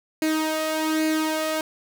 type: tone with flanger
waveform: sawtooth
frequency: 313.7 Hz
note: D#4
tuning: 14 cents sharp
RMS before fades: -24 dBFS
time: 0.22-1.61 s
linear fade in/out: 2 ms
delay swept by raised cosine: 0.44 to 1.54 ms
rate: 1.2 Hz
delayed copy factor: +0.6
effects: 8-bit